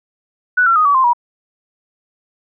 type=tone with pitch steps; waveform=sine; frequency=1480 / 1357.2 / 1244.5 / 1141.2 / 1046.5 / 959.7 Hz; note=F#6 / F6 / D#6 / C#6 / C6 / B5; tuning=0 / -50 / 0 / +50 / 0 / -50 cents; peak=-9 dBFS; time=0.57-1.134 s; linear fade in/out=10 ms; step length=94 ms; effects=none